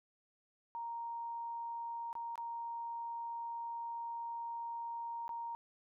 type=tone with dropouts; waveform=sine; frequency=932.3 Hz; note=A#5; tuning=in tune; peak=-39 dBFS; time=0.75-5.55 s; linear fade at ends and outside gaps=0 ms; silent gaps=2.129-2.153 / 2.356-2.378 / 5.28-5.292 s; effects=none